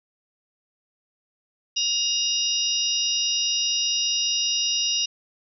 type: harmonic tone with a mistuned harmonic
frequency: 945 Hz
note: A#5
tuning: 23 cents sharp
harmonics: 3 / 4 / 5 / 6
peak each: -25 / -29 / -28 / -26 dBFS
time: 1.76-5.06 s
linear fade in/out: 10 ms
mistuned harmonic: 5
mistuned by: +96 cents
effects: none